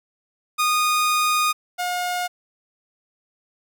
sawtooth tone pair in turn, 1232 / 716.4 Hz, D#6 / F5, -17 / +44 cents, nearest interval major sixth, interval 939 cents, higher first, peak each -14 / -19 dBFS, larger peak first, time 0.58-1.53 / 1.78-2.28 s, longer first, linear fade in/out 20 ms, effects none

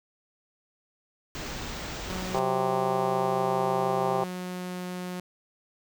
pink band-stop noise, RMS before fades -36 dBFS, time 1.35-2.39 s, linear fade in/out 0 ms, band 7600 to 16000 Hz, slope 48 dB/octave
sawtooth tone with pitch glide, 184.7 to 180.69 Hz, F#3 to F#3, -3 to -41 cents, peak -29 dBFS, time 2.1-5.2 s, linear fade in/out 2 ms, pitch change -38 cents, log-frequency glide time 2.89-4.82 s
harmonic tone, 130.8 Hz, C3, in tune, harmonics 1 / 3 / 4 / 5 / 6 / 7 / 8 / 9, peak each -38 / -30 / -32 / -33 / -29 / -35 / -35 / -37 dBFS, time 2.34-4.24 s, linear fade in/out 5 ms
effects none

